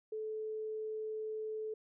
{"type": "tone", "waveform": "sine", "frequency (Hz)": 434.4, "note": "A4", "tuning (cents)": -22, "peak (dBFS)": -37, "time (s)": [0.12, 1.74], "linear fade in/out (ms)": 5, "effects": []}